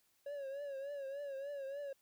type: tone with vibrato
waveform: triangle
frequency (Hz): 557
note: C#5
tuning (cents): +8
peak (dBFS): -39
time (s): 0.26-1.93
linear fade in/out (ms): 5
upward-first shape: triangle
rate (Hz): 3.4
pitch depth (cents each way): 83
effects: white hiss -75 dBFS RMS until 2.01 s